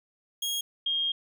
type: tone pair in turn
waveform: sawtooth / sine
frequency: 3275 / 3232 Hz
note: G#7 / G#7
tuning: -25 / -48 cents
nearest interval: unison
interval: 23 cents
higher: first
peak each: -25 dBFS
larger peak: neither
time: 0.42-0.61 / 0.86-1.12 s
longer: second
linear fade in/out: 5 ms
effects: none